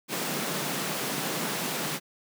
pink high-pass noise, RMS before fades -31 dBFS, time 0.08-2 s, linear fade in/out 50 ms, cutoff 140 Hz, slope 48 dB/octave, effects none

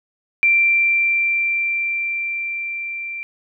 sine tone with level ramp, 2357 Hz, D7, 6 cents sharp, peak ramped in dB -11 to -26 dBFS, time 0.43-3.23 s, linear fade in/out 0 ms, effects none

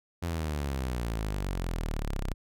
sawtooth exponential sweep, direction down, 87.31 to 30.96 Hz, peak -26 dBFS, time 0.22-2.34 s, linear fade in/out 10 ms, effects none

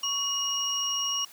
sine tone cluster, 1118 / 2887 / 5620 Hz, C#6 / F#7 / F8, +14 / -43 / +10 cents, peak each -35 / -29 / -30 dBFS, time 0.03-1.25 s, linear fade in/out 5 ms, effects white hiss -51 dBFS RMS until 1.32 s + high-pass 200 Hz 12 dB/octave

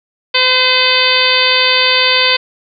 harmonic tone, 511 Hz, C5, 41 cents flat, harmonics 1 / 2 / 3 / 4 / 5 / 6 / 7 / 8 / 9, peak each -19 / -19 / -20 / -17 / -16 / -17 / -16 / -21 / -16 dBFS, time 0.34-2.37 s, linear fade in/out 10 ms, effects none

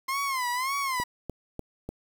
30% pulse tone with vibrato, 1045 Hz, C6, 2 cents flat, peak -24 dBFS, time 0.08-1.04 s, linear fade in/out 10 ms, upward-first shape sine, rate 1.8 Hz, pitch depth 130 cents each way
click train, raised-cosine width 2 ms, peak -21 dBFS, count 4, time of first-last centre 1-1.89 s, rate 3.37 Hz
effects 8-bit

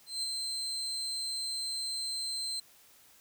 35% pulse tone with ADSR envelope, 4118 Hz, C8, 28 cents flat, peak -29 dBFS, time 0.06-2.6 s, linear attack 170 ms, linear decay 15 ms, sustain -3 dB, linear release 6 ms, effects white hiss -60 dBFS RMS until 3.2 s

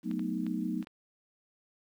sine chord, B dominant seventh, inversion second, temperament equal, 185 / 220 / 246.9 / 311.1 Hz, F#3 / A3 / B3 / D#4, 0 / 0 / 0 / 0 cents, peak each -36 dBFS, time 0.03-0.85 s, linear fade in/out 50 ms
clicks, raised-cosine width 0.3 ms, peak -32 dBFS, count 5, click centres 0.113 / 0.194 / 0.466 / 0.827 / 0.871 s
effects 10-bit

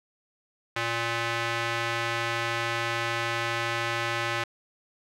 square tone with band-pass filter, 116.54 Hz, A#2, in tune, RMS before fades -29 dBFS, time 0.76-4.44 s, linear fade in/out 5 ms, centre 2000 Hz, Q 1, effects none

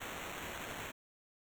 white noise with sample-and-hold, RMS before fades -44 dBFS, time 0-0.92 s, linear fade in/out 20 ms, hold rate 4900 Hz, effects none

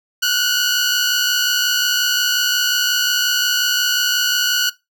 15% pulse tone pair together, 1434.4 / 1500 Hz, F6 / F#6, +46 / +23 cents, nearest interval minor second, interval 77 cents, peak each -11 dBFS, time 0.22-4.7 s, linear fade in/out 10 ms, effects noise-tail reverb RT60 0.2 s tail -19 dB re dry

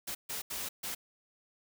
white noise bursts at uneven times, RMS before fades -38 dBFS, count 4, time 0.07-0.15 / 0.29-0.42 / 0.5-0.69 / 0.83-0.95 s, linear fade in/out 10 ms, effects none

